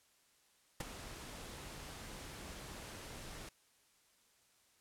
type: noise with ADSR envelope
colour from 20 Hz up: pink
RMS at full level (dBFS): -37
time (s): 0.8-3.49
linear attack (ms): 6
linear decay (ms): 16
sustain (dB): -12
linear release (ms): 4
effects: white hiss -71 dBFS RMS until 4.8 s + low-pass 11000 Hz 12 dB/octave